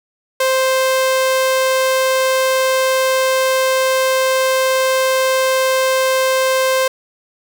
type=tone; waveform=sawtooth; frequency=523.3 Hz; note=C5; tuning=in tune; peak=-9 dBFS; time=0.4-6.88 s; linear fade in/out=5 ms; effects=none